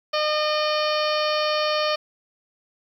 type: harmonic tone with a mistuned harmonic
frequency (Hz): 608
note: D#5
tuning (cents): -40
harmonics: 1 / 2 / 3 / 4 / 5 / 6 / 7 / 8 / 9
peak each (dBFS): -23 / -26 / -33 / -32 / -31 / -37 / -31 / -36 / -36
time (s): 0.13-1.96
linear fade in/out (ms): 10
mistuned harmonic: 7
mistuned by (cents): +63
effects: 9-bit